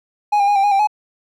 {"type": "tone with pitch steps", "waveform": "triangle", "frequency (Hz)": [831, 802, 822, 786, 822, 786, 844], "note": ["G#5", "G5", "G#5", "G5", "G#5", "G5", "G#5"], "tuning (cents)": [1, 39, -18, 4, -18, 4, 28], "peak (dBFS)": -10, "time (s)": [0.32, 0.873], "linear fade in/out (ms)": 10, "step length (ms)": 79, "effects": []}